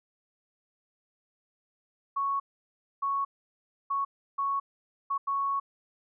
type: tone bursts at uneven times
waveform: sine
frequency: 1108.7 Hz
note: C#6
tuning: in tune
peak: -26 dBFS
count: 6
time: 2.16-2.4 / 3.02-3.25 / 3.9-4.05 / 4.38-4.6 / 5.1-5.18 / 5.27-5.6 s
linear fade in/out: 10 ms
effects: none